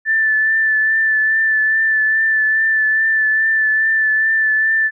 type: tone with vibrato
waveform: sine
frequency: 1760 Hz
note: A6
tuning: in tune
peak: -12 dBFS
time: 0.05-4.91 s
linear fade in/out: 50 ms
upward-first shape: triangle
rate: 2.4 Hz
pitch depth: 24 cents each way
effects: none